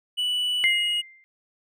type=tone with pitch glide; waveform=triangle; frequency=2960 to 2884 Hz; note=F#7 to F#7; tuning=0 to -45 cents; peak=-21 dBFS; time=0.17-1.02 s; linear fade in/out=20 ms; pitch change=-45 cents; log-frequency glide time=0.62-0.74 s
type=tone with exponential decay; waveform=sine; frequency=2093 Hz; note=C7; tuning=in tune; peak=-16 dBFS; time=0.64-1.24 s; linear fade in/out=0 ms; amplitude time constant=130 ms
effects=none